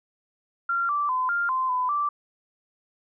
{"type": "tone with pitch steps", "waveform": "sine", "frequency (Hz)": [1380, 1167, 1019, 1398, 1036, 1005, 1169], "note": ["F6", "D6", "C6", "F6", "C6", "B5", "D6"], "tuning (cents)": [-21, -11, -46, 1, -17, 30, -8], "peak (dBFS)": -22, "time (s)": [0.69, 2.09], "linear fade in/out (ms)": 5, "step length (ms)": 200, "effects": []}